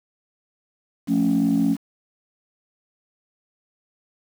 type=chord; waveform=sine; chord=F augmented; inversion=none; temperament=equal; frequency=174.61 / 220 / 277.2 Hz; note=F3 / A3 / C#4; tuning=0 / 0 / 0 cents; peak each=-23 / -20 / -18 dBFS; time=1.07-1.77 s; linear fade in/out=50 ms; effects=tanh soft clip ceiling -12 dBFS + 7-bit